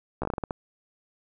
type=slowing click train; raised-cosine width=1 ms; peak=-15 dBFS; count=9; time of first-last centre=0.22-0.508 s; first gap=14 ms; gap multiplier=1.26; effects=none